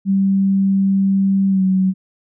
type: tone with pitch glide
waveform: sine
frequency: 194.6 to 188.41 Hz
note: G3 to F#3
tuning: -12 to +32 cents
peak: -12 dBFS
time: 0.05-1.94 s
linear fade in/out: 50 ms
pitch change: -56 cents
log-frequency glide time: 1.49-1.63 s
effects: none